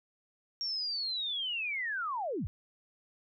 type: linear sweep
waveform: sine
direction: down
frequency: 5588 to 51.9 Hz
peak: -32 dBFS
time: 0.61-2.47 s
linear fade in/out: 0 ms
effects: none